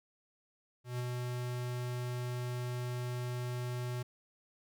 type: tone with ADSR envelope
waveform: square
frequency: 123.47 Hz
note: B2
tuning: in tune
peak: -34 dBFS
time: 0.84-4.03 s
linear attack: 150 ms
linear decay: 25 ms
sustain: -2 dB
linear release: 10 ms
effects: none